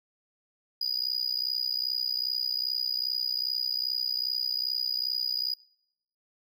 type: tone with amplitude modulation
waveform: triangle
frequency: 4913 Hz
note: D#8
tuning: 23 cents flat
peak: -22 dBFS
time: 0.81-5.54 s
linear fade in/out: 5 ms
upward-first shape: sine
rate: 62.5 Hz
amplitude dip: 95%
effects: noise-tail reverb RT60 0.7 s tail -22 dB re dry